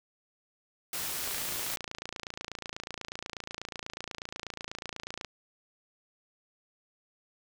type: noise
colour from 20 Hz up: white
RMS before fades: -35 dBFS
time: 0.93-1.76 s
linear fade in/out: 2 ms
type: click train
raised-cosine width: 0.2 ms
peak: -20 dBFS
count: 114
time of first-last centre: 1.24-5.247 s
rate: 28.2 Hz
effects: none